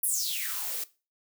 blue noise with high-pass filter sweep, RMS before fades -31 dBFS, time 0.03-0.84 s, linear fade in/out 5 ms, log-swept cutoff 12000 to 310 Hz, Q 7.1, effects noise-tail reverb RT60 0.3 s tail -18 dB re dry

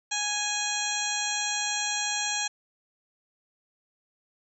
harmonic tone with a mistuned harmonic, 830.6 Hz, G#5, in tune, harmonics 1 / 2 / 3 / 4 / 5 / 7 / 8 / 9, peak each -35 / -35 / -35 / -35 / -35 / -35 / -35 / -35 dBFS, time 0.11-2.48 s, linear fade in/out 10 ms, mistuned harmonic 4, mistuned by -28 cents, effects none

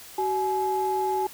sine tone pair together, 377.2 / 846.8 Hz, F#4 / G#5, +33 / +33 cents, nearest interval octave + major second, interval 1400 cents, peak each -26 / -24 dBFS, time 0.18-1.27 s, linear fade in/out 5 ms, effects tanh soft clip ceiling -16 dBFS + white hiss -45 dBFS RMS until 1.33 s

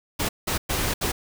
pink noise bursts at uneven times, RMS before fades -25 dBFS, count 4, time 0.19-0.29 / 0.47-0.58 / 0.69-0.94 / 1.01-1.12 s, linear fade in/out 10 ms, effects none

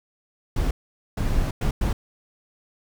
brown noise bursts at uneven times, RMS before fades -22 dBFS, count 4, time 0.56-0.71 / 1.17-1.51 / 1.61-1.71 / 1.81-1.93 s, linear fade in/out 5 ms, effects none

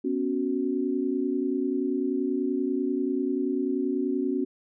sine chord, B suspended second, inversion none, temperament equal, 246.9 / 277.2 / 370 Hz, B3 / C#4 / F#4, 0 / 0 / 0 cents, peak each -30 / -27 / -29 dBFS, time 0.04-4.45 s, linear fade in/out 10 ms, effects none

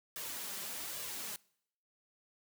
white noise with flanger, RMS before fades -42 dBFS, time 0.16-1.36 s, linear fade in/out 0 ms, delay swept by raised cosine 1.7 to 5.2 ms, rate 1.2 Hz, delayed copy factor +0.5, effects noise-tail reverb RT60 0.7 s tail -24 dB re dry + high-pass 100 Hz 12 dB/octave

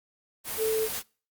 sine tone in noise, 440 Hz, A4, in tune, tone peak -24 dBFS, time 0.57-0.89 s, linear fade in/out 50 ms, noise white, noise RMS -33 dBFS, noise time 0.44-1.03 s, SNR +6 dB, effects noise-tail reverb RT60 0.4 s tail -25 dB re dry + Opus 32 kbps

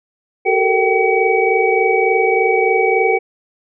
sine tone cluster, 379.6 / 438.4 / 461.8 / 771 / 2271 Hz, F#4 / A4 / A#4 / G5 / C#7, +44 / -6 / -16 / -29 / +41 cents, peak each -18 dBFS, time 0.45-3.19 s, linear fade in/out 20 ms, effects none

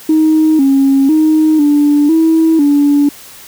sine tone with pitch steps, 313.4 / 272.6 / 311.9 / 292.1 / 323.1 / 287.8 Hz, D#4 / C#4 / D#4 / D4 / E4 / D4, +13 / -29 / +4 / -9 / -35 / -35 cents, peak -5 dBFS, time 0.09-3.09 s, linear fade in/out 5 ms, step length 500 ms, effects tanh soft clip ceiling -2 dBFS + white hiss -35 dBFS RMS until 3.47 s

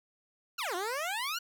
15% pulse exponential two-way sweep, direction down then up, 1480 to 340.1 to 1480 Hz, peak -26 dBFS, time 0.58-1.39 s, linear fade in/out 10 ms, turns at 0.75 s, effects none

